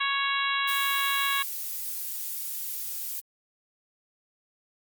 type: harmonic tone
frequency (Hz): 554.4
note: C#5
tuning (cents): 0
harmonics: 2 / 3 / 4 / 5 / 6 / 7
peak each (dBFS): -29 / -31 / -32 / -33 / -34 / -34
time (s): 0-1.43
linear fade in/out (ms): 10
type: noise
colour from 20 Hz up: violet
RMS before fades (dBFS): -33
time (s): 0.67-3.21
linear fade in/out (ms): 20
effects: Opus 48 kbps